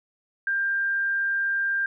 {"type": "tone", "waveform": "sine", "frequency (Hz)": 1592, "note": "G6", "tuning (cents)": 26, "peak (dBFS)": -22, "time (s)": [0.47, 1.86], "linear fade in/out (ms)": 2, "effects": []}